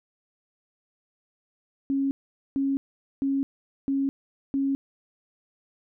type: tone bursts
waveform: sine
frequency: 274 Hz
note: C#4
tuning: 20 cents flat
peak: -22 dBFS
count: 5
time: 1.9-4.75 s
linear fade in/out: 0 ms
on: 210 ms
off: 450 ms
effects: none